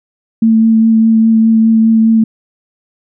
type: tone with vibrato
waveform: sine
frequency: 223.6 Hz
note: A3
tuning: 28 cents sharp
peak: -5 dBFS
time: 0.42-2.24 s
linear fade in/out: 5 ms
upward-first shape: triangle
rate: 4.9 Hz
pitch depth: 16 cents each way
effects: none